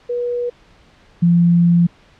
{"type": "tone pair in turn", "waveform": "sine", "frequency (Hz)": [484.4, 172.05], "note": ["B4", "F3"], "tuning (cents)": [-34, -26], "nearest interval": "octave + tritone", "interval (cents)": 1792, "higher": "first", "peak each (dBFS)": [-18, -9], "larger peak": "second", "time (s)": [[0.09, 0.5], [1.22, 1.87]], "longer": "second", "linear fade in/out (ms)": 10, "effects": ["pink hiss -50 dBFS RMS until 2.19 s", "low-pass 4000 Hz 12 dB/octave"]}